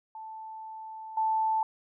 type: tone with level steps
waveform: sine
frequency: 880 Hz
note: A5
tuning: in tune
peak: -39 / -24 dBFS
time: 0.15-1.63 s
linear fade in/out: 2 ms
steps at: 1.17 s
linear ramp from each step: 5 ms
effects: none